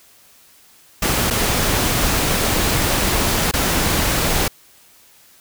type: noise with dropouts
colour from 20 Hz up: pink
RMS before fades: -18 dBFS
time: 1.02-4.48 s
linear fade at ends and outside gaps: 5 ms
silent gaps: 1.303-1.307 / 3.513-3.536 s
effects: white hiss -50 dBFS RMS until 5.4 s